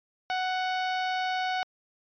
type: tone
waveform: sawtooth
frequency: 742 Hz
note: F#5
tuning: 5 cents sharp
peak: -23 dBFS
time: 0.3-1.63 s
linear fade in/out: 0 ms
effects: resampled to 11025 Hz